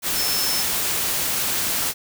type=tone in noise; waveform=sine; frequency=5290 Hz; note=E8; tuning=5 cents sharp; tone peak=-24 dBFS; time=0.14-0.65 s; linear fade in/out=50 ms; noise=white; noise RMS=-23 dBFS; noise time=0.02-1.94 s; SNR=-4 dB; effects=none